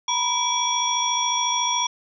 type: tone cluster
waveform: sine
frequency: 939 / 993 / 2312 / 3365 / 5700 Hz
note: A#5 / B5 / D7 / G#7 / F8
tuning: +12 / +9 / -28 / +22 / +34 cents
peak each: -28 / -25 / -32 / -25 / -26 dBFS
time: 0.08-1.87 s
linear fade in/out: 5 ms
effects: none